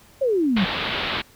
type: exponential sweep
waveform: sine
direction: down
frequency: 567 to 177.5 Hz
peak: -17 dBFS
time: 0.21-0.65 s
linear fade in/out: 10 ms
type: low-pass noise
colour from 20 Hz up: white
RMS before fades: -26 dBFS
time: 0.56-1.22 s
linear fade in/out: 10 ms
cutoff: 3900 Hz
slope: 48 dB/octave
effects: pink hiss -52 dBFS RMS until 1.35 s